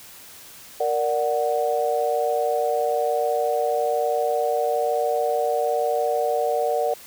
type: chord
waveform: sine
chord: Bb augmented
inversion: none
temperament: equal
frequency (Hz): 466.2 / 587.3 / 740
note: Bb4 / D5 / F#5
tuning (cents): 0 / 0 / 0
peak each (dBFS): -24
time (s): 0.8-6.94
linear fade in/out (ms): 5
effects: white hiss -44 dBFS RMS until 7.06 s